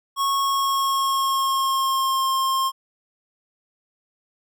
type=tone with pitch glide; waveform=square; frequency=1100 to 1065 Hz; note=C#6 to C6; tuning=-14 to +30 cents; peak=-20 dBFS; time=0.16-2.72 s; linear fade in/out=50 ms; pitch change=-56 cents; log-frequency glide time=0.32-2.28 s; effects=none